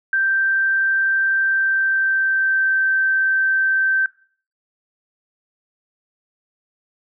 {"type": "tone with pitch glide", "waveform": "sine", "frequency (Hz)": [1568, 1554.5], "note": ["G6", "G6"], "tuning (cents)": [0, -15], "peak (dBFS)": -15, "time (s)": [0.13, 4.06], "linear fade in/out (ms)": 2, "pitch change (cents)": -15, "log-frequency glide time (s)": [1.42, 2.77], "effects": ["noise-tail reverb RT60 0.5 s tail -22 dB re dry"]}